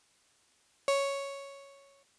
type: tone with exponential decay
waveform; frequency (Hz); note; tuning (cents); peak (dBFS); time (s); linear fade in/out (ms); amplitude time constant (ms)
35% pulse; 554.4; C#5; 0; -22; 0.88-2.03; 1; 250
effects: white hiss -67 dBFS RMS until 2.18 s + resampled to 22050 Hz